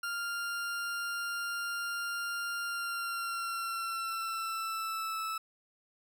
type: tone with pitch glide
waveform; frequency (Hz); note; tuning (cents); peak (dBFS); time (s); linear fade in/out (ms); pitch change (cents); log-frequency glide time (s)
40% pulse; 1396.9 to 1310.9; F6 to E6; 0 to -10; -33; 0.03-5.38; 5; -110; 2.64-5.21
effects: none